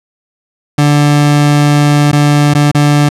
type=tone with dropouts; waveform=30% pulse; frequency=146.4 Hz; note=D3; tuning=5 cents flat; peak=-3 dBFS; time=0.78-3.09 s; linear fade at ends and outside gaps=5 ms; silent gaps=2.116-2.128 / 2.538-2.549 / 2.715-2.747 s; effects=low-pass 10000 Hz 12 dB/octave